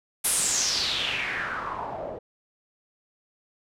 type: noise with low-pass filter sweep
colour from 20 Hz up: white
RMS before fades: -28 dBFS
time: 0.24-2.19 s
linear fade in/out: 10 ms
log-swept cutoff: 11000 to 510 Hz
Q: 4.6
effects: none